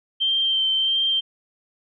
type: tone with vibrato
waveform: sine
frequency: 3136 Hz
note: G7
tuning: in tune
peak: -18 dBFS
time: 0.2-1.21 s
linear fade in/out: 20 ms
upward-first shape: sine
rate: 1.5 Hz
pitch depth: 16 cents each way
effects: none